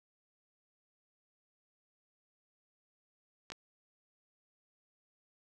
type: clicks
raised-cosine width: 0.2 ms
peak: -26 dBFS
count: 2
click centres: 3.502 / 3.52 s
effects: none